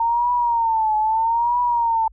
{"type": "tone with vibrato", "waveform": "sine", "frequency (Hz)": 914, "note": "A#5", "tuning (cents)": -34, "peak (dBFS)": -16, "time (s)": [0, 2.08], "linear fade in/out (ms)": 5, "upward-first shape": "triangle", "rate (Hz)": 0.78, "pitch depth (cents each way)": 120, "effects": ["added 50 Hz sine -45 dBFS peak until 2.12 s"]}